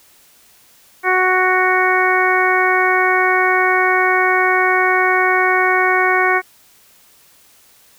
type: harmonic tone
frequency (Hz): 370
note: F#4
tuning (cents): 0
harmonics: 1 / 2 / 3 / 4 / 5 / 6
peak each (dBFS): -19 / -19 / -19 / -19 / -19 / -19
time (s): 1.03-6.42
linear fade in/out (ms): 50
effects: white hiss -50 dBFS RMS until 7.98 s